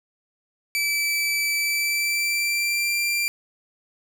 sawtooth tone with pitch glide, 2314 to 2368 Hz, D7 to D7, -26 to +14 cents, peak -18 dBFS, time 0.75-3.28 s, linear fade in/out 0 ms, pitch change +40 cents, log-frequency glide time 1.58-2.97 s, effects none

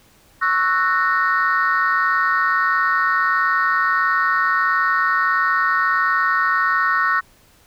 sine chord, F# dominant seventh, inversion second, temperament equal with one note detuned, 1108.7 / 1318.5 / 1480 / 1843.2 Hz, C#6 / E6 / F#6 / A#6, 0 / 0 / 0 / -20 cents, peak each -20 dBFS, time 0.41-7.21 s, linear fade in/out 20 ms, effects tanh soft clip ceiling -8 dBFS + pink hiss -53 dBFS RMS until 7.66 s

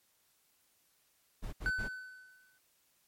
brown noise bursts, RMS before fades -39 dBFS, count 3, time 1.42-1.888 s, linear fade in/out 20 ms, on 110 ms, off 69 ms
triangle tone with exponential decay, 1510 Hz, F#6, 35 cents sharp, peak -27 dBFS, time 1.66-2.58 s, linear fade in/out 0 ms, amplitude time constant 200 ms
effects white hiss -72 dBFS RMS until 3.07 s + MP3 64 kbps

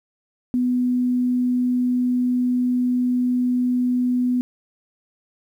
sine tone, 248.5 Hz, B3, 11 cents sharp, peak -17 dBFS, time 0.54-4.41 s, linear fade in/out 0 ms, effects 9-bit

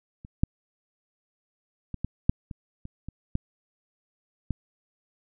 clicks, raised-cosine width 5 ms, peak -30 / -8 / -21 / -16 / -6 / -24 / -26 / -24 / -13 / -15 dBFS, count 10, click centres 0.249 / 0.435 / 1.943 / 2.046 / 2.295 / 2.512 / 2.854 / 3.086 / 3.354 / 4.507 s, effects none

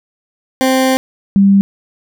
20% pulse / sine tone pair in turn, 261.6 / 197.39 Hz, C4 / G3, 0 / +12 cents, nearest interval perfect fourth, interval 488 cents, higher first, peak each -5 dBFS, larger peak neither, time 0.61-0.97 / 1.36-1.61 s, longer first, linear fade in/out 0 ms, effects none

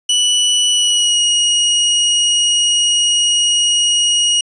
sawtooth tone with pitch glide, 2958 to 2885 Hz, F#7 to F#7, -1 to -44 cents, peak -8 dBFS, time 0.09-4.41 s, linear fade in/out 5 ms, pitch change -43 cents, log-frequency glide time 0.71-1.22 s, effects resampled to 22050 Hz

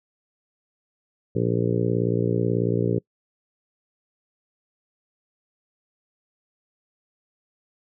harmonic tone, 58.27 Hz, A#1, in tune, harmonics 2 / 3 / 4 / 5 / 6 / 7 / 8 / 9, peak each -25 / -26 / -35 / -29 / -30 / -27 / -29 / -36 dBFS, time 1.35-2.99 s, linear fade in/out 10 ms, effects noise-tail reverb RT60 0.1 s tail -26 dB re dry

